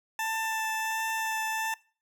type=tone with vibrato; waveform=20% pulse; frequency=885 Hz; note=A5; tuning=10 cents sharp; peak=-24 dBFS; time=0.19-1.74 s; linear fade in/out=2 ms; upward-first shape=sine; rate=1.4 Hz; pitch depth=10 cents each way; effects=noise-tail reverb RT60 0.4 s tail -22 dB re dry